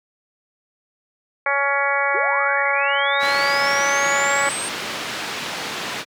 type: harmonic tone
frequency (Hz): 280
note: C#4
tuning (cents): +18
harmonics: 2 / 3 / 4 / 5 / 6 / 7 / 8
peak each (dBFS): -25 / -25 / -25 / -25 / -25 / -25 / -25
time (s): 1.46-4.49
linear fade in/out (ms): 2
type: linear sweep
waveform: sine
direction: up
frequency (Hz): 329.6 to 8680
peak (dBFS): -26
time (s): 2.14-4.69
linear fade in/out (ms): 10
type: low-pass noise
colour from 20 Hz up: white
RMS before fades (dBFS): -28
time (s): 3.19-6.05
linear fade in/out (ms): 50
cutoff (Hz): 3400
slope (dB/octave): 12
effects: high-pass 150 Hz 12 dB/octave